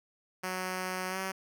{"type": "tone with pitch glide", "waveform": "5% pulse", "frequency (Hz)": [185, 190.42], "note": ["F#3", "G3"], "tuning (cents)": [0, -50], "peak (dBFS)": -22, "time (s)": [0.43, 1.32], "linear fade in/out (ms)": 10, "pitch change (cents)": 50, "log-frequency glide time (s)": [1.09, 1.18], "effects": []}